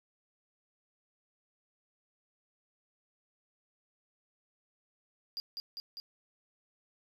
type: tone with echo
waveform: triangle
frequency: 4819 Hz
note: D8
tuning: 44 cents sharp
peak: -34 dBFS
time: 5.37-5.4 s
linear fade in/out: 0 ms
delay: 200 ms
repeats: 3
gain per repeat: -2 dB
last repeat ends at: 6 s
effects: none